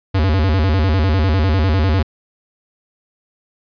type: tone with vibrato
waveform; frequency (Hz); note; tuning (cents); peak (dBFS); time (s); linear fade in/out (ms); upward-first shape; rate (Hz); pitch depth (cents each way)
square; 85.8; F2; -30; -13; 0.14-2.03; 10; square; 10; 200
effects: resampled to 11025 Hz